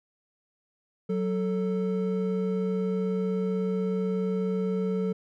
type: tone pair together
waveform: triangle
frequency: 186.21 / 441.9 Hz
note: F#3 / A4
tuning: +11 / +7 cents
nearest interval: octave + minor third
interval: 1496 cents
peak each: -25 / -27 dBFS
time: 1.09-5.13 s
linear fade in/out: 10 ms
effects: none